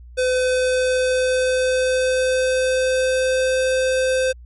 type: tone with pitch glide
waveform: square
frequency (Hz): 508 to 517.8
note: B4 to C5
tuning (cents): +49 to -18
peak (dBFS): -17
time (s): 0.17-4.33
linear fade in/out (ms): 20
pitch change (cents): +33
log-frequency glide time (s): 0.4-3.64
effects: added 60 Hz sine -38 dBFS peak until 4.45 s + MP3 48 kbps